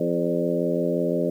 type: harmonic tone with a mistuned harmonic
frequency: 85.7 Hz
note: F2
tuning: 32 cents flat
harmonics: 2 / 3 / 4 / 5 / 6 / 7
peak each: -28 / -28 / -28 / -28 / -28 / -28 dBFS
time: 0-1.3 s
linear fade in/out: 5 ms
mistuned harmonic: 6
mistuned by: +27 cents
effects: 9-bit